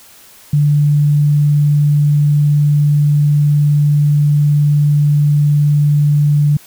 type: tone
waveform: sine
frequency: 146.83 Hz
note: D3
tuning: in tune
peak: -8 dBFS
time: 0.53-6.57 s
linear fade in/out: 5 ms
effects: white hiss -42 dBFS RMS until 6.66 s